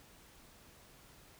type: silence
effects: pink hiss -60 dBFS RMS until 1.39 s